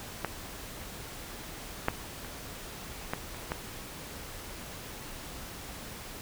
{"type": "clicks", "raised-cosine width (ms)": 0.5, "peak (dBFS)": [-14, -10, -26, -15, -28, -16], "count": 6, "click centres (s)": [0.247, 1.884, 2.247, 3.135, 3.346, 3.519], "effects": ["pink hiss -43 dBFS RMS until 6.21 s"]}